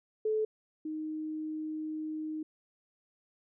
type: tone pair in turn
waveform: sine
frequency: 433.3 / 310.8 Hz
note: A4 / D#4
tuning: -27 / -2 cents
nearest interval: tritone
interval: 575 cents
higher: first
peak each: -27 / -34 dBFS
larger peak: first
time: 0.25-0.45 / 0.85-2.43 s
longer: second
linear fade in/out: 5 ms
effects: none